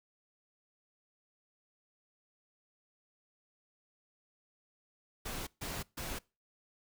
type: noise bursts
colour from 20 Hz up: pink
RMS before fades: -40 dBFS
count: 3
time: 5.25-6.19 s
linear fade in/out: 10 ms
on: 220 ms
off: 140 ms
effects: noise-tail reverb RT60 0.3 s tail -24 dB re dry